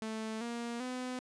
sawtooth tone with pitch steps, 220 / 235.8 / 252.7 Hz, A3 / A#3 / B3, 0 / +20 / +40 cents, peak -33 dBFS, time 0.02-1.19 s, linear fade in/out 0 ms, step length 390 ms, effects resampled to 22050 Hz

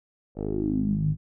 10% pulse tone with low-pass filter sweep, 51.91 Hz, G#1, in tune, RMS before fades -26 dBFS, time 0.35-1.17 s, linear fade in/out 50 ms, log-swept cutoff 540 to 130 Hz, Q 7, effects none

